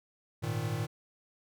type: chord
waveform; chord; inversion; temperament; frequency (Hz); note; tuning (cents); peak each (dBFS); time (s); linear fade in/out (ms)
square; Ab suspended second; none; equal; 103.83 / 116.54 / 155.56; Ab2 / Bb2 / Eb3; 0 / 0 / 0; -38 / -35 / -37; 0.42-0.87; 20
effects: none